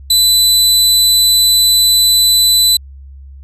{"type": "tone", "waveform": "sawtooth", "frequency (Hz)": 4000, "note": "B7", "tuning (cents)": 21, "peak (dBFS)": -4, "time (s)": [0.1, 2.77], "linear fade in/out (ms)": 5, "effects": ["added 68 Hz sine -31 dBFS peak until 3.43 s", "resampled to 32000 Hz"]}